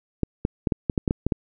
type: clicks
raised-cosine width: 3 ms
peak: -8 dBFS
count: 10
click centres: 0.233 / 0.451 / 0.672 / 0.722 / 0.898 / 0.978 / 1.078 / 1.109 / 1.266 / 1.322 s
effects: none